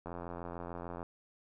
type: click train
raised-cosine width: 1 ms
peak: -28 dBFS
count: 85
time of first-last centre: 0.06-1.029 s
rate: 86.7 Hz
effects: none